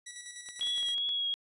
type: tone with tremolo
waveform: 5% pulse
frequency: 1945 Hz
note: B6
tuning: 27 cents flat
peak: -29 dBFS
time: 0.06-0.95 s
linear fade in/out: 10 ms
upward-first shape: square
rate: 10 Hz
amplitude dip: 45%
type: clicks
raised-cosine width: 0.2 ms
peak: -31 dBFS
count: 9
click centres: 0.488 / 0.595 / 0.63 / 0.672 / 0.78 / 0.829 / 0.887 / 0.981 / 1.091 s
type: tone with vibrato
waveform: sine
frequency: 3322 Hz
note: G#7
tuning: in tune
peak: -29 dBFS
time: 0.61-1.34 s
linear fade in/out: 0 ms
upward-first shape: triangle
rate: 2.6 Hz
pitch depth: 21 cents each way
effects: resampled to 24000 Hz